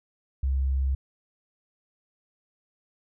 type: tone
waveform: sine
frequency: 66.9 Hz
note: C2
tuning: 39 cents sharp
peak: -22 dBFS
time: 0.43-0.95 s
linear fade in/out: 5 ms
effects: none